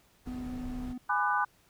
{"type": "noise", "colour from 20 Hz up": "brown", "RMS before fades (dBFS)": -42, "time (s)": [0.25, 0.94], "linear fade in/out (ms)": 20}
{"type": "tone", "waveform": "triangle", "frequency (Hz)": 250, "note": "B3", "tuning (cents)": 21, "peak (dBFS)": -34, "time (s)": [0.27, 0.98], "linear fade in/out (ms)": 5}
{"type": "chord", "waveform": "sine", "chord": "G# half-diminished seventh", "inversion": "none", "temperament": "just", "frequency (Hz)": [830.6, 996.7, 1196.1, 1495.1], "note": ["G#5", "B5", "D6", "F#6"], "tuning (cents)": [0, 16, 31, 18], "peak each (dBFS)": -31, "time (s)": [1.09, 1.45], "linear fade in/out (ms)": 10}
{"effects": ["pink hiss -65 dBFS RMS until 1.69 s"]}